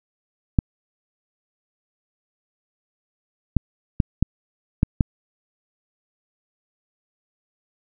clicks, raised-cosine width 5 ms, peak -3 dBFS, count 6, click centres 0.588 / 3.567 / 4.002 / 4.226 / 4.831 / 5.008 s, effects none

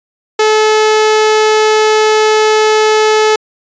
sawtooth tone, 431.8 Hz, A4, 33 cents flat, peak -3 dBFS, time 0.39-3.36 s, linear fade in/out 5 ms, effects resampled to 16000 Hz

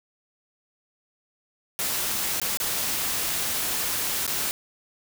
white noise with dropouts, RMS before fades -27 dBFS, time 1.79-4.51 s, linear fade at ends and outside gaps 0 ms, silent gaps 2.4-2.416 / 2.572-2.601 / 4.266-4.277 s, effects none

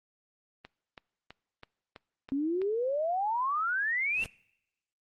click train, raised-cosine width 0.3 ms, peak -29 dBFS, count 7, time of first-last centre 0.65-2.617 s, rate 3.05 Hz
sine exponential sweep, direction up, 266.1 to 2757 Hz, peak -27 dBFS, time 2.32-4.24 s, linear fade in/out 0 ms
pink noise with exponential growth, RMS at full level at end -39 dBFS, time 4.05-4.26 s, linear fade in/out 0 ms, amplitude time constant 45 ms
effects noise-tail reverb RT60 0.8 s tail -24 dB re dry + Opus 24 kbps

